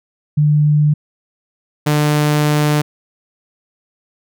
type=tone pair in turn; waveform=sine / sawtooth; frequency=149.3 / 149.3 Hz; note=D3 / D3; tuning=+29 / +29 cents; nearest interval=unison; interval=0 cents; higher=neither; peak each=-9 / -8 dBFS; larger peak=second; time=0.37-0.94 / 1.86-2.82 s; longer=second; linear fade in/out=10 ms; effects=none